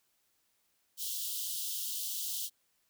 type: high-pass noise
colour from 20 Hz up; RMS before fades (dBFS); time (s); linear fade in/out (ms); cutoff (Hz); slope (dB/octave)
white; -37; 0.97-2.5; 50; 2900; 96
effects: white hiss -75 dBFS RMS until 2.89 s